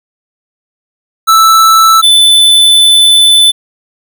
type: tone pair in turn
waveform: square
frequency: 1318.5 / 3509 Hz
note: E6 / A7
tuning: 0 / -5 cents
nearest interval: octave + perfect fourth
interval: 1695 cents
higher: second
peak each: -3 dBFS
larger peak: neither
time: 1.27-2.02 / 2.02-3.52 s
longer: second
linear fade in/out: 20 ms
effects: none